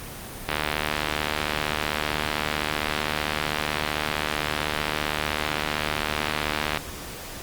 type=click train; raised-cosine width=0.3 ms; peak=-7 dBFS; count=476; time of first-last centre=0.49-6.773 s; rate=75.6 Hz; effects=pink hiss -37 dBFS RMS until 7.42 s + Opus 32 kbps